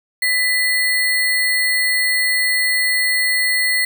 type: tone with sample-and-hold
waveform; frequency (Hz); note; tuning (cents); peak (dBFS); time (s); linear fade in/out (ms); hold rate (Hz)
sine; 1991; B6; +14; -14; 0.22-3.85; 5; 6300
effects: none